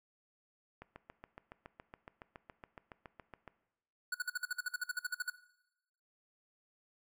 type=click train; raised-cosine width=0.5 ms; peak=-33 dBFS; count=20; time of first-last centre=0.82-3.477 s; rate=7.15 Hz
type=tone bursts; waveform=square; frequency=1471 Hz; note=F#6; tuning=11 cents flat; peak=-34 dBFS; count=16; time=4.12-5.3 s; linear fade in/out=5 ms; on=25 ms; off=52 ms
effects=noise-tail reverb RT60 0.9 s tail -17 dB re dry